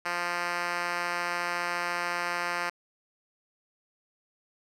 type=tone with band-pass filter; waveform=5% pulse; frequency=174.61 Hz; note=F3; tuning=in tune; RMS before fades=-31 dBFS; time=0.05-2.7 s; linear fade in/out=10 ms; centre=1800 Hz; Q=0.51; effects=none